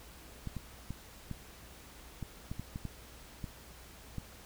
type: clicks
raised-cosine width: 5 ms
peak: -26 dBFS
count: 11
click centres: 0.473 / 0.567 / 0.906 / 1.313 / 2.227 / 2.515 / 2.596 / 2.759 / 2.853 / 3.442 / 4.183 s
effects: added 60 Hz sine -57 dBFS peak until 4.45 s + pink hiss -54 dBFS RMS until 4.45 s